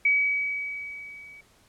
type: tone with level ramp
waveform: sine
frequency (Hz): 2274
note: C#7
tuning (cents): +44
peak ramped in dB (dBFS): -17 to -45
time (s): 0.05-1.41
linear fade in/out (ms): 5
effects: pink hiss -60 dBFS RMS until 1.68 s + low-pass 12000 Hz 12 dB/octave